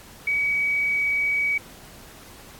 sine tone, 2269 Hz, C#7, 40 cents sharp, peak -20 dBFS, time 0.27-1.58 s, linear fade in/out 5 ms, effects pink hiss -46 dBFS RMS until 2.59 s + AAC 64 kbps

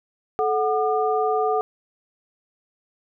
sine tone cluster, 434.2 / 738 / 1204 Hz, A4 / F#5 / D6, -23 / -5 / +43 cents, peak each -22 / -22 / -27 dBFS, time 0.39-1.61 s, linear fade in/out 0 ms, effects none

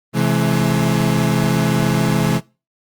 35% pulse chord, C augmented, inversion none, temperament equal with one note detuned, 130.81 / 164.81 / 212 Hz, C3 / E3 / G#3, 0 / 0 / +36 cents, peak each -17 dBFS, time 0.13-2.41 s, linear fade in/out 50 ms, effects noise-tail reverb RT60 0.3 s tail -22 dB re dry + Opus 32 kbps

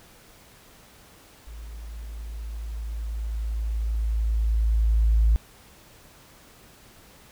sine tone with level ramp, 55 Hz, A1, in tune, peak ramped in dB -37 to -14 dBFS, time 1.47-5.36 s, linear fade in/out 0 ms, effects tanh soft clip ceiling -12 dBFS + pink hiss -52 dBFS RMS until 7.31 s

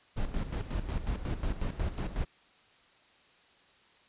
brown noise with tremolo, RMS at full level -31 dBFS, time 0.16-2.25 s, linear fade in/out 20 ms, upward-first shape square, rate 5.5 Hz, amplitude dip 65%, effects white hiss -62 dBFS RMS until 4.08 s + resampled to 8000 Hz

